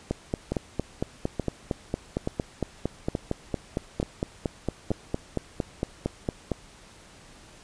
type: two click trains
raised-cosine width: 2 ms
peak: -13 / -12 dBFS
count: 6 / 29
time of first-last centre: 0.52-4.906 / 0.11-6.517 s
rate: 1.14 / 4.37 Hz
effects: pink hiss -51 dBFS RMS until 7.63 s + resampled to 22050 Hz